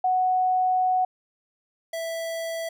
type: tone pair in turn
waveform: sine / square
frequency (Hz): 740 / 659.3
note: F#5 / E5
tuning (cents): 0 / 0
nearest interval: major second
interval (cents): 200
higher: first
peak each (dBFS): -19 / -29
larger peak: first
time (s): 0.04-1.05 / 1.93-2.69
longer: first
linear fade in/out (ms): 5
effects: none